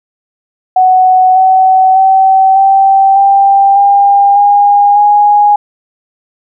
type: tone with pitch steps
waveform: sine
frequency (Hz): 744 / 755.3 / 766.7 / 778.3 / 790.1 / 802 / 814.2 / 826.5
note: F#5 / F#5 / G5 / G5 / G5 / G5 / G#5 / G#5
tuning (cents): +9 / +35 / -39 / -13 / +13 / +39 / -35 / -9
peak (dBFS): -3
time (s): 0.76-5.56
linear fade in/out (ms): 5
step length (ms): 600
effects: none